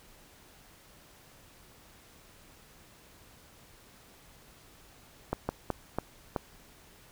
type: slowing click train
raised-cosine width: 1 ms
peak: -15 dBFS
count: 5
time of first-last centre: 5.33-6.362 s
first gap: 160 ms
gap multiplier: 1.33
effects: pink hiss -57 dBFS RMS until 7.11 s